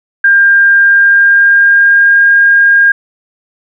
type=tone with pitch glide; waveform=sine; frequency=1600 to 1616.7 Hz; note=G6 to G#6; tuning=+35 to -47 cents; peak=-3 dBFS; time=0.24-2.92 s; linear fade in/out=5 ms; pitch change=+18 cents; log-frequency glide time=0.81-2.27 s; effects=none